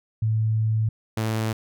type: tone pair in turn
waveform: sine / sawtooth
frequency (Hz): 110 / 110.4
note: A2 / A2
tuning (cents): 0 / +6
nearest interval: unison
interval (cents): 6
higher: second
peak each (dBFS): -19 / -19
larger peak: neither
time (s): 0.22-0.89 / 1.17-1.53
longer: first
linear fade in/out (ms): 5
effects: none